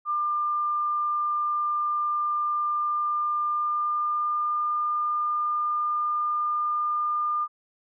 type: tone with pitch glide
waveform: sine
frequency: 1197 to 1205.3 Hz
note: D6 to D6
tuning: +33 to +45 cents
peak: -23 dBFS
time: 0.05-7.48 s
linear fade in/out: 50 ms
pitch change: +12 cents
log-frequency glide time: 2.71-4.73 s
effects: none